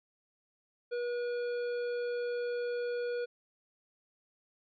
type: harmonic tone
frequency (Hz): 483.2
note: B4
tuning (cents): -38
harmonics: 1 / 3 / 5 / 7 / 9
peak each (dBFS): -32 / -44 / -53 / -58 / -55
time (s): 0.91-3.26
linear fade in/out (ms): 20
effects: none